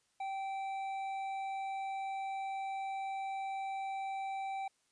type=tone with hard clipping; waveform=sine; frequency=777 Hz; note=G5; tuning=16 cents flat; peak=-38 dBFS; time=0.2-4.68 s; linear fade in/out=5 ms; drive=7 dB; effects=white hiss -75 dBFS RMS until 4.91 s + resampled to 22050 Hz